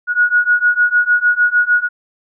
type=beating tone pair; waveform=sine; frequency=1450 / 1456.6 Hz; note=F#6 / F#6; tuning=-35 / -28 cents; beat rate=6.6 Hz; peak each=-14 / -13 dBFS; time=0.07-1.89 s; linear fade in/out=50 ms; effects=none